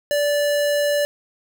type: tone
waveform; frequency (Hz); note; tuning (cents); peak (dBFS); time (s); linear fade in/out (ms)
square; 582; D5; -16; -18; 0.11-1.05; 0
effects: none